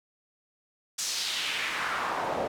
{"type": "noise with band-pass filter sweep", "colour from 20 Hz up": "pink", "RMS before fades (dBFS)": -31, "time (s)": [0.98, 2.48], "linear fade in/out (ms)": 10, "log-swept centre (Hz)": [6500, 570], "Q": 1.8, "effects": []}